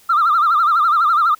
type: tone with vibrato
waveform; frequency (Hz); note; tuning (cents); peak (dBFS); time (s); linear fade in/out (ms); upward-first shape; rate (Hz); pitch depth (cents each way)
sine; 1276; D#6; +43; -10; 0.09-1.35; 10; sine; 12; 140
effects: tanh soft clip ceiling -8 dBFS + white hiss -50 dBFS RMS until 1.39 s